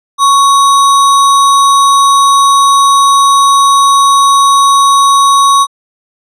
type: tone with sample-and-hold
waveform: sine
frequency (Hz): 1108.7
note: C#6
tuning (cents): 0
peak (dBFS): -3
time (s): 0.18-5.67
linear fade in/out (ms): 50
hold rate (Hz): 4900
effects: resampled to 24000 Hz

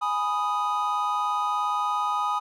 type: chord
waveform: triangle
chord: G# minor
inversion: none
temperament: equal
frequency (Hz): 830.6 / 987.8 / 1244.5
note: G#5 / B5 / D#6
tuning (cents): 0 / 0 / 0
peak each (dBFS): -27 / -28 / -24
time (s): 0.01-2.4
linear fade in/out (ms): 20
effects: none

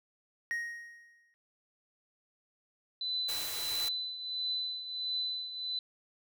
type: tone with exponential decay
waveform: triangle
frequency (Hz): 1874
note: A#6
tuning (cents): +9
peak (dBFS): -28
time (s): 0.51-1.34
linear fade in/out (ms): 0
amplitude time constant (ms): 180
type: tone with tremolo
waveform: sine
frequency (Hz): 4008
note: B7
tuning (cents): +25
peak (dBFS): -30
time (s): 3.01-5.79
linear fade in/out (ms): 2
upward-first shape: triangle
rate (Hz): 1.5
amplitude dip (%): 70
type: band-stop noise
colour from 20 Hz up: white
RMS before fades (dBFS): -39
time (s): 3.28-3.89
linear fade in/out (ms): 10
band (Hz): 150 to 270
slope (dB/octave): 96
effects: none

